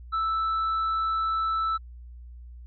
triangle tone, 1318.5 Hz, E6, in tune, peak -22 dBFS, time 0.12-1.78 s, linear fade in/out 20 ms, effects added 60 Hz sine -41 dBFS peak until 2.66 s + resampled to 11025 Hz

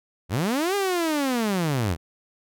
sawtooth linear two-way sweep, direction up then down, 74.2 to 409.3 to 74.2 Hz, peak -18 dBFS, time 0.29-1.97 s, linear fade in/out 50 ms, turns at 0.75 s, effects none

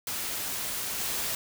white noise with level steps, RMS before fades -33 / -31 dBFS, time 0.07-1.35 s, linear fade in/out 2 ms, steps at 0.98 s, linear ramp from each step 20 ms, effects none

